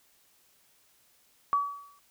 sine tone with exponential decay, 1140 Hz, C#6, 48 cents sharp, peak -20 dBFS, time 1.53-1.99 s, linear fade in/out 0 ms, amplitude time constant 99 ms, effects white hiss -65 dBFS RMS until 2.1 s

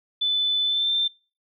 sine tone with pitch glide, 3505 to 3570 Hz, A7 to A7, -7 to +24 cents, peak -20 dBFS, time 0.21-1.08 s, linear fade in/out 10 ms, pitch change +31 cents, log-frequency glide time 0.64-0.92 s, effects noise-tail reverb RT60 0.4 s tail -25 dB re dry

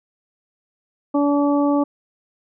harmonic tone, 287.2 Hz, D4, 39 cents flat, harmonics 1 / 2 / 3 / 4, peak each -16 / -22 / -26 / -28 dBFS, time 1.14-1.84 s, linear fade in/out 10 ms, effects none

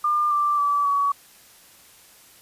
sine tone with pitch steps, 1200 / 1176.7 / 1153.8 / 1131.3 Hz, D6 / D6 / D6 / C#6, +37 / +3 / -31 / +35 cents, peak -18 dBFS, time 0.04-1.12 s, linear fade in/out 5 ms, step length 270 ms, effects white hiss -51 dBFS RMS until 2.41 s + resampled to 32000 Hz

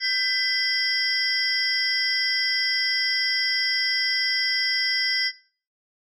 sine tone cluster, 1560 / 2006 / 3192 / 4927 / 5430 Hz, G6 / B6 / G7 / D#8 / F8, -9 / +26 / +31 / -18 / -50 cents, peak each -32 / -25 / -33 / -25 / -27 dBFS, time 0-5.32 s, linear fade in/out 50 ms, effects noise-tail reverb RT60 0.4 s tail -18 dB re dry + tanh soft clip ceiling -11 dBFS

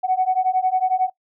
sine beating tone pair, 740 / 751 Hz, F#5 / F#5, 0 / +26 cents, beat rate 11 Hz, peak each -19 dBFS, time 0.03-1.1 s, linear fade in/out 20 ms, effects noise-tail reverb RT60 0.1 s tail -20 dB re dry + tanh soft clip ceiling -9 dBFS

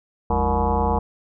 sine tone with frequency modulation, 466.2 Hz, A#4, in tune, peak -17 dBFS, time 0.3-0.99 s, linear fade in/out 5 ms, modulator 129 Hz, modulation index 4.2, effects none

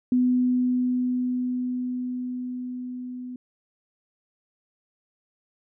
sine tone with level ramp, 250 Hz, B3, 21 cents sharp, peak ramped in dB -17 to -33 dBFS, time 0.12-3.36 s, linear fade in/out 2 ms, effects none

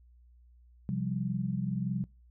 sine chord, C suspended fourth, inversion none, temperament equal, 130.81 / 174.61 / 196 Hz, C3 / F3 / G3, 0 / 0 / 0 cents, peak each -34 dBFS, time 0.89-2.04 s, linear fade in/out 0 ms, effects noise-tail reverb RT60 0.3 s tail -24 dB re dry + added 60 Hz sine -56 dBFS peak until 2.3 s

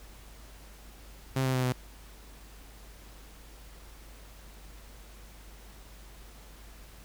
sawtooth tone with pitch steps, 132.5 / 130.37 / 128.28 / 126.22 Hz, C3 / C3 / C3 / B2, +22 / -6 / -34 / +38 cents, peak -22 dBFS, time 1.36-1.724 s, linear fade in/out 5 ms, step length 91 ms, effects added 50 Hz sine -49 dBFS peak until 7.04 s + pink hiss -54 dBFS RMS until 7.04 s

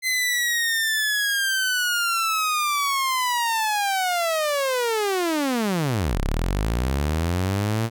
sawtooth linear two-way sweep, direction down then up, 2059 to 31.15 to 116.4 Hz, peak -17 dBFS, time 0.02-7.9 s, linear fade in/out 50 ms, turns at 6.2 s, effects none

